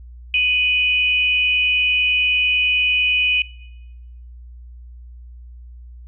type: tone pair together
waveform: sine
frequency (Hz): 2489 / 2960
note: D#7 / F#7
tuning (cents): 0 / 0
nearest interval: minor third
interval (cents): 300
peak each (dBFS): -15 / -21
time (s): 0.34-3.42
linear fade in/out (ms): 2
effects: noise-tail reverb RT60 1.0 s tail -20 dB re dry + added 60 Hz sine -36 dBFS peak until 6.07 s